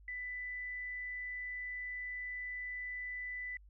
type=tone; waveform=sine; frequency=1990 Hz; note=B6; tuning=13 cents sharp; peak=-39 dBFS; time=0.08-3.57 s; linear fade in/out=2 ms; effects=added 50 Hz sine -56 dBFS peak until 3.69 s